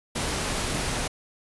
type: noise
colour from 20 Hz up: pink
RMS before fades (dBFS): -28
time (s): 0.15-1.08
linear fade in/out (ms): 10
effects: resampled to 24000 Hz